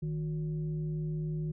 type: tone with frequency modulation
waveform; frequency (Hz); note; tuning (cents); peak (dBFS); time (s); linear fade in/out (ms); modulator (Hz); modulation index
sine; 155.56; D#3; 0; -31; 0.02-1.52; 10; 207; 0.43
effects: none